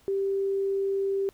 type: tone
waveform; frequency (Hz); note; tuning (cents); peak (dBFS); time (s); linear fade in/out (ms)
sine; 392; G4; 0; -24; 0.08-1.29; 0
effects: pink hiss -61 dBFS RMS until 1.33 s